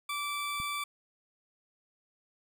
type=tone; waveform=20% pulse; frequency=1163 Hz; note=D6; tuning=17 cents flat; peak=-28 dBFS; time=0.09-0.84 s; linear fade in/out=5 ms
type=click; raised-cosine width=5 ms; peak=-32 dBFS; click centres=0.601 s
effects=none